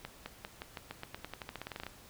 accelerating click train, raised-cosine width 0.3 ms, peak -24 dBFS, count 20, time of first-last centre 0.05-1.866 s, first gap 210 ms, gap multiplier 0.9, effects pink hiss -56 dBFS RMS until 2.09 s

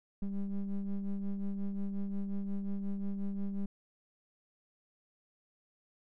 triangle ring-modulated tone, 100 Hz, G2, 35 cents sharp, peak -27 dBFS, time 0.22-3.66 s, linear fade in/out 5 ms, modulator 97.2 Hz, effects none

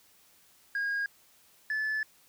sine tone pair in turn, 1631 / 1735 Hz, G#6 / A6, -32 / -25 cents, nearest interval minor second, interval 107 cents, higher second, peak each -26 dBFS, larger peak neither, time 0.75-1.06 / 1.7-2.03 s, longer second, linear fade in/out 2 ms, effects tanh soft clip ceiling -27 dBFS + white hiss -62 dBFS RMS until 2.28 s

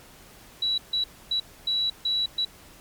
sine tone bursts at uneven times, 3921 Hz, B7, 13 cents flat, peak -22 dBFS, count 6, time 0.62-0.78 / 0.93-1.04 / 1.31-1.4 / 1.67-1.9 / 2.05-2.26 / 2.38-2.45 s, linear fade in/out 5 ms, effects pink hiss -50 dBFS RMS until 2.8 s + MP3 96 kbps

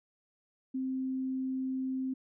sine tone, 261.6 Hz, C4, in tune, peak -31 dBFS, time 0.74-2.14 s, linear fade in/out 10 ms, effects none

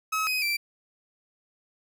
30% pulse tone with pitch steps, 1282 / 2516 / 2345 Hz, E6 / D#7 / D7, -49 / +19 / -3 cents, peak -22 dBFS, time 0.12-0.57 s, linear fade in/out 10 ms, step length 150 ms, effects none

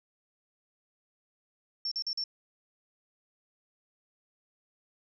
sine tone bursts, 5430 Hz, F8, 50 cents flat, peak -30 dBFS, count 4, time 1.85-2.239 s, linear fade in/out 2 ms, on 65 ms, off 43 ms, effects none

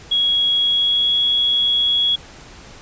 sine tone with pitch glide, 3322 to 3343 Hz, G#7 to G#7, 0 to +11 cents, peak -14 dBFS, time 0.11-2.16 s, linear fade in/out 10 ms, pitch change +11 cents, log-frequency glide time 0.63-1.12 s, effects pink hiss -41 dBFS RMS until 2.81 s + resampled to 16000 Hz

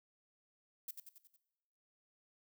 violet noise with echo, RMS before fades -43 dBFS, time 0.88-0.91 s, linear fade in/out 5 ms, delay 91 ms, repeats 5, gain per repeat -5 dB, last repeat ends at 1.365 s, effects noise-tail reverb RT60 1.0 s tail -18 dB re dry

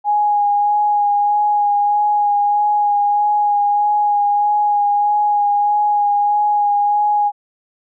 sine tone with vibrato, 826 Hz, G#5, 10 cents flat, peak -12 dBFS, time 0.04-7.32 s, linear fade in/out 50 ms, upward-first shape sine, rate 1.6 Hz, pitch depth 15 cents each way, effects none

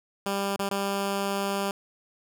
10% pulse tone with dropouts, 198.2 Hz, G3, 19 cents sharp, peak -18 dBFS, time 0.26-1.71 s, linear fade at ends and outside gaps 2 ms, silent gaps 0.562-0.593 / 0.69-0.712 s, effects none

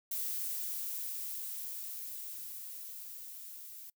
violet noise with level ramp, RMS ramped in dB -36 to -49 dBFS, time 0.11-3.9 s, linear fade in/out 5 ms, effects noise-tail reverb RT60 0.1 s tail -24 dB re dry

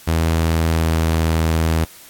sawtooth tone with pitch glide, 81.6 to 80.99 Hz, E2 to E2, -17 to -30 cents, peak -11 dBFS, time 0.07-1.85 s, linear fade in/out 10 ms, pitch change -13 cents, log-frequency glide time 0.66-0.95 s, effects white hiss -43 dBFS RMS until 2.09 s + AAC 64 kbps

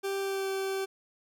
40% pulse tone with pitch glide, 392 to 386.8 Hz, G4 to G4, 0 to -23 cents, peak -29 dBFS, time 0.03-0.86 s, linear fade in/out 20 ms, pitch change -23 cents, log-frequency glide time 0.19-0.49 s, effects none

